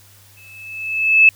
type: tone with exponential growth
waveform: sine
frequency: 2610 Hz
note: E7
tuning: 18 cents flat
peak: -4 dBFS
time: 0.37-1.29 s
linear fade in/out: 2 ms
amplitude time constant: 200 ms
effects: added 99 Hz sine -49 dBFS peak until 1.35 s + white hiss -49 dBFS RMS until 1.35 s